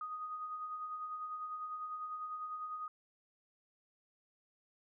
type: tone with tremolo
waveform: sine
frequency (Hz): 1244.5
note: D#6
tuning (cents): 0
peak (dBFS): -38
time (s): 0.01-2.88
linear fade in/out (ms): 2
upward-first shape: sine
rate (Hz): 10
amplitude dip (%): 40
effects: none